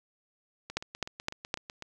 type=two click trains; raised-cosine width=0.2 ms; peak=-23 / -12 dBFS; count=10 / 4; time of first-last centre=0.7-1.824 / 0.77-1.541 s; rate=8.01 / 3.89 Hz; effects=none